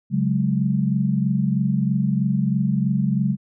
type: chord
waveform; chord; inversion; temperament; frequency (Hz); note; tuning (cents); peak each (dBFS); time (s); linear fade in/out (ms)
sine; C# suspended fourth; none; just; 138.59 / 184.79 / 207.9; C#3 / F#3 / G#3; 0 / -2 / +2; -22; 0.1-3.37; 50
effects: none